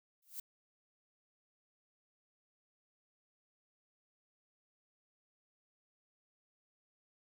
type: noise with exponential growth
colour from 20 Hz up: violet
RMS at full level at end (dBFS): -39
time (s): 0.22-0.4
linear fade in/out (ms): 5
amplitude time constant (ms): 38
effects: none